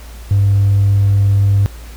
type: tone with hard clipping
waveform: sine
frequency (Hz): 99.9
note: G2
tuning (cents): +33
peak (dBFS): -9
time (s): 0.31-1.66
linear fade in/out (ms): 0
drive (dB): 1
effects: added 57 Hz sine -30 dBFS peak until 1.96 s + pink hiss -40 dBFS RMS until 1.96 s